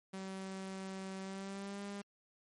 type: tone with pitch glide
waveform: sawtooth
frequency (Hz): 191.2 to 201.1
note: G3 to G3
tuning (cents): -43 to +44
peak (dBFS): -38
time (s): 0.13-2.02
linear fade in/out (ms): 10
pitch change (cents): +87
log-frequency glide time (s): 1.21-1.83
effects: MP3 48 kbps